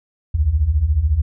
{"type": "beating tone pair", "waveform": "sine", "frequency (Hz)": [65.6, 79.6], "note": ["C2", "D#2"], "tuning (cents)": [5, 40], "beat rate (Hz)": 14, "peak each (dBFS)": [-19, -15], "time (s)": [0.34, 1.22], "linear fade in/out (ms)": 10, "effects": []}